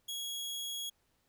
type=tone; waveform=sawtooth; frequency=3322 Hz; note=G#7; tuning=in tune; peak=-34 dBFS; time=0.08-0.9 s; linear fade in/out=10 ms; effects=pink hiss -75 dBFS RMS until 1.28 s